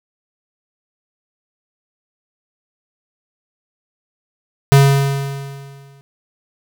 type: tone with exponential decay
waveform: square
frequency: 138.6 Hz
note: C#3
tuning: in tune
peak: -5 dBFS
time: 4.72-6.01 s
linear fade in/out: 0 ms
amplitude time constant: 280 ms
effects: none